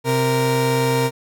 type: tone pair together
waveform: 30% pulse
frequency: 130.81 / 464.4 Hz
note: C3 / A#4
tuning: 0 / -7 cents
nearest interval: octave + minor seventh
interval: 2193 cents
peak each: -17 / -16 dBFS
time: 0.04-1.11 s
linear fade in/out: 50 ms
effects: none